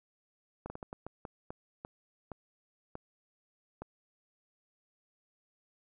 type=slowing click train; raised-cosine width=1 ms; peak=-27 dBFS; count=12; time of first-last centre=0.66-3.82 s; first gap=40 ms; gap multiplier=1.36; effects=none